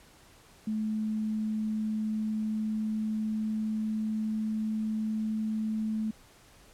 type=tone with pitch glide; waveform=sine; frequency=216.3 to 217.8 Hz; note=A3 to A3; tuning=-29 to -17 cents; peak=-28 dBFS; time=0.67-6.11 s; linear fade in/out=5 ms; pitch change=+12 cents; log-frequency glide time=2.07-5.78 s; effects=pink hiss -57 dBFS RMS until 6.73 s + low-pass 12000 Hz 12 dB/octave